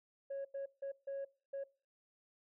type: tone bursts at uneven times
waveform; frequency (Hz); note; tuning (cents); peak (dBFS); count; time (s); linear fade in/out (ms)
sine; 551; C#5; -11; -37; 5; 0.3-0.45 / 0.54-0.66 / 0.82-0.92 / 1.07-1.25 / 1.53-1.64; 10
effects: noise-tail reverb RT60 0.4 s tail -23 dB re dry + tanh soft clip ceiling -37 dBFS